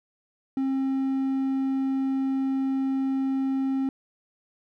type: tone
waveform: triangle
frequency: 267.7 Hz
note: C4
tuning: 40 cents sharp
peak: -21 dBFS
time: 0.57-3.89 s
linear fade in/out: 2 ms
effects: none